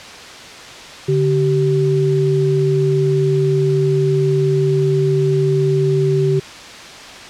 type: tone pair together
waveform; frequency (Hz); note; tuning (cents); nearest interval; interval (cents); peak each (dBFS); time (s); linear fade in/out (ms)
sine; 144.21 / 385; D3 / G4; -31 / -31; octave + perfect fourth; 1700; -15; 1.08-6.4; 10
effects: white hiss -34 dBFS RMS until 7.29 s + low-pass 5000 Hz 12 dB/octave